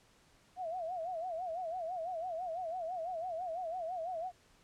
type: tone with vibrato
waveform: sine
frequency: 692 Hz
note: F5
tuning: 16 cents flat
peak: -36 dBFS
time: 0.56-4.32 s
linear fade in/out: 50 ms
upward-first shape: sine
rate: 6 Hz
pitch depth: 140 cents each way
effects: pink hiss -66 dBFS RMS until 4.63 s + low-pass 9000 Hz 12 dB/octave